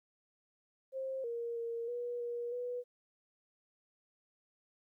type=tone with pitch steps; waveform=sine; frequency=530 / 469 / 464.5 / 483 / 476.8 / 490.7 Hz; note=C5 / A#4 / A#4 / B4 / A#4 / B4; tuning=+22 / +11 / -6 / -39 / +39 / -11 cents; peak=-36 dBFS; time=0.92-2.84 s; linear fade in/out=50 ms; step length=320 ms; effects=13-bit